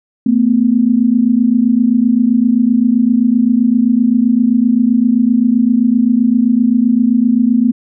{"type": "tone pair together", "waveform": "sine", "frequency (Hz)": [224.3, 252], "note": ["A3", "B3"], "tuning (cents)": [34, 35], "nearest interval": "major second", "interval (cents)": 201, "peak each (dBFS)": -11, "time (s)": [0.26, 7.72], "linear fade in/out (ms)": 5, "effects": []}